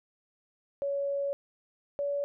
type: tone pair in turn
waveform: sine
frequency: 561 / 569.2 Hz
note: C#5 / C#5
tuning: +21 / +46 cents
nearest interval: unison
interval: 25 cents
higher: second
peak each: -28 dBFS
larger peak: neither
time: 0.82-1.33 / 1.99-2.24 s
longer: first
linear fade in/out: 0 ms
effects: none